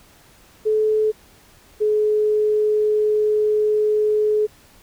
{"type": "tone pair in turn", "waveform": "sine", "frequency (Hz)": [431.5, 425.1], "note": ["A4", "G#4"], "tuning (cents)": [-34, 40], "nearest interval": "unison", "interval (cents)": 26, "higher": "first", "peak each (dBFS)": -15, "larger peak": "neither", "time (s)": [[0.65, 1.12], [1.8, 4.47]], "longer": "second", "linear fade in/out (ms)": 20, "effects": ["pink hiss -51 dBFS RMS until 4.82 s"]}